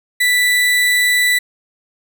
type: tone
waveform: 35% pulse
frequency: 1975.5 Hz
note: B6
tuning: in tune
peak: -10 dBFS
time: 0.2-1.39 s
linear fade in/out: 10 ms
effects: none